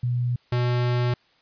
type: tone pair in turn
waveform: sine / square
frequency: 122.4 / 122.4 Hz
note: B2 / B2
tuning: -15 / -15 cents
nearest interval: unison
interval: 0 cents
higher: neither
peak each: -21 dBFS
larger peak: neither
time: 0.03-0.36 / 0.52-1.14 s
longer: second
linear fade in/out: 5 ms
effects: white hiss -61 dBFS RMS until 1.41 s + resampled to 11025 Hz